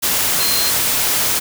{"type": "tone in noise", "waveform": "sine", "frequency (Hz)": 4157, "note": "C8", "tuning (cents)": -12, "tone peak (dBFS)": -20, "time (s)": [0.39, 0.71], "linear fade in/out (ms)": 20, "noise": "white", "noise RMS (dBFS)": -17, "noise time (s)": [0.02, 1.4], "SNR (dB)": -6, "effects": []}